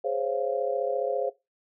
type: chord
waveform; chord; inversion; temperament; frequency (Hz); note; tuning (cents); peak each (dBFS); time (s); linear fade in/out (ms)
sine; Db major seventh; second; just; 415.8 / 519.7 / 554.4 / 693; Ab4 / C5 / Db5 / F5; +2 / -12 / 0 / -14; -32 / -29 / -30 / -33; 0.04-1.3; 10
effects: noise-tail reverb RT60 0.2 s tail -18 dB re dry